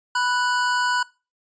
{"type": "tone pair together", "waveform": "square", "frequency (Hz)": [987.8, 1480], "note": ["B5", "F#6"], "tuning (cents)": [0, 0], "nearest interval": "perfect fifth", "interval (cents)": 700, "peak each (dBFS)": -23, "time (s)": [0.15, 1.03], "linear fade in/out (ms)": 5, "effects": ["noise-tail reverb RT60 0.3 s tail -22 dB re dry", "resampled to 16000 Hz"]}